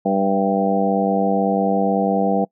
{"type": "harmonic tone with a mistuned harmonic", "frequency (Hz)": 98, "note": "G2", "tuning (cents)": 0, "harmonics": [2, 3, 4, 5, 6, 7, 8], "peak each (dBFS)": [-20, -25, -29, -22, -30, -23, -23], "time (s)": [0.05, 2.45], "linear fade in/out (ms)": 10, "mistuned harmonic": 7, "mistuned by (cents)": -20, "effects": ["noise-tail reverb RT60 0.1 s tail -25 dB re dry"]}